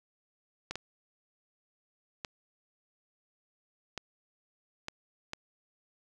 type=clicks; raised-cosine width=0.2 ms; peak=-19 dBFS; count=6; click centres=0.71 / 0.756 / 2.248 / 3.977 / 4.884 / 5.334 s; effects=none